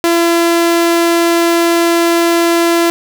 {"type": "tone", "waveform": "sawtooth", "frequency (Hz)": 338.6, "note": "E4", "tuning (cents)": 46, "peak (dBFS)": -5, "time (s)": [0.04, 2.9], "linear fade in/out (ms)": 0, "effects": []}